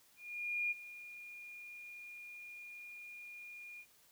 sine tone with ADSR envelope, 2425 Hz, D#7, 45 cents flat, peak -32 dBFS, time 0.16-3.86 s, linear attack 550 ms, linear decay 23 ms, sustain -16 dB, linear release 64 ms, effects white hiss -67 dBFS RMS until 4.11 s

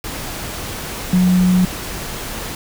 sine tone in noise, 182.2 Hz, F#3, 26 cents flat, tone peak -10 dBFS, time 1.13-1.65 s, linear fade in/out 2 ms, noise pink, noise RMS -27 dBFS, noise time 0.04-2.55 s, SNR +14 dB, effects none

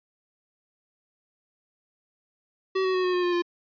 square tone with pitch steps, 380 / 374.6 / 369.2 / 363.9 / 358.7 / 353.5 / 348.5 Hz, F#4 / F#4 / F#4 / F#4 / F4 / F4 / F4, +46 / +21 / -4 / -29 / +46 / +21 / -4 cents, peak -23 dBFS, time 2.75-3.422 s, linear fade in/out 10 ms, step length 96 ms, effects resampled to 11025 Hz

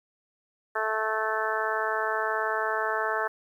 harmonic tone, 218.6 Hz, A3, 11 cents flat, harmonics 2 / 3 / 4 / 5 / 6 / 7 / 8, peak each -33 / -33 / -33 / -33 / -33 / -33 / -33 dBFS, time 0.75-3.28 s, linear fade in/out 10 ms, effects 10-bit

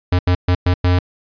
square tone bursts at uneven times, 89.8 Hz, F2, 49 cents sharp, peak -12 dBFS, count 5, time 0.12-0.19 / 0.27-0.35 / 0.48-0.55 / 0.66-0.74 / 0.84-0.99 s, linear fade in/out 5 ms, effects resampled to 11025 Hz

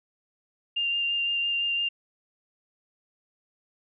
sine tone with vibrato, 2794 Hz, F7, in tune, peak -24 dBFS, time 0.76-1.89 s, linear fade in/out 10 ms, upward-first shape sine, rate 5.9 Hz, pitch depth 11 cents each way, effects none

